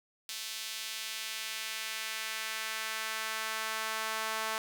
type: tone with high-pass filter sweep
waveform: sawtooth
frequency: 220 Hz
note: A3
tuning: in tune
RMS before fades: -37 dBFS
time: 0.29-4.58 s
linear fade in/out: 0 ms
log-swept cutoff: 3600 to 1000 Hz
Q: 1.1
effects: none